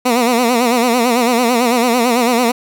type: tone with vibrato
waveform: 15% pulse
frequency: 240.8 Hz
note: B3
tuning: 44 cents flat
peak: -5 dBFS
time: 0.05-2.52 s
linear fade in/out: 10 ms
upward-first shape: sine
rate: 9 Hz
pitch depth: 99 cents each way
effects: none